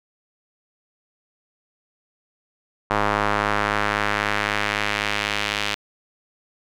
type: tone with band-pass filter sweep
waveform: square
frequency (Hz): 51.91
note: G#1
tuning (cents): 0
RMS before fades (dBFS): -23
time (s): 2.9-5.75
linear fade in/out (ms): 5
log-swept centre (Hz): 1100 to 3000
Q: 1.3
effects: none